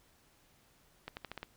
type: accelerating click train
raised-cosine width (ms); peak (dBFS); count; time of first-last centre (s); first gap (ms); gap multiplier
0.3; -25; 6; 1.08-1.43; 89; 0.88
effects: pink hiss -67 dBFS RMS until 1.56 s